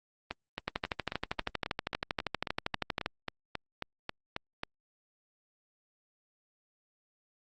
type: two click trains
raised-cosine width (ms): 0.3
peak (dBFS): -14 / -18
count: 31 / 17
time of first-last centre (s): 0.68-3.061 / 0.31-4.634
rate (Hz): 12.6 / 3.7
effects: Opus 24 kbps